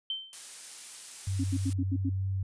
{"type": "tone with exponential decay", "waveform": "sine", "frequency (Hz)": 3106, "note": "G7", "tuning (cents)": -17, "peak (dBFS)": -28, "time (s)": [0.1, 0.45], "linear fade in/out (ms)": 2, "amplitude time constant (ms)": 76}
{"type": "noise", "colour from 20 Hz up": "blue", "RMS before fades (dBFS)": -41, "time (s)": [0.33, 1.73], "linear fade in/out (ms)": 0}
{"type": "tone with vibrato", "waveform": "sine", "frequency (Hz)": 95.8, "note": "G2", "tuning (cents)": -39, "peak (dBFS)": -28, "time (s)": [1.27, 2.43], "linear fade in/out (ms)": 5, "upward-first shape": "sine", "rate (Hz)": 3.2, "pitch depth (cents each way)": 9}
{"type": "tone bursts", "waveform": "sine", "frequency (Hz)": 269.3, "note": "C#4", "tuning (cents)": -50, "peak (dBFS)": -28, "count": 6, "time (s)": [1.39, 2.096], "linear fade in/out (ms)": 10, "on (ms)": 51, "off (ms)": 80}
{"effects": ["resampled to 22050 Hz"]}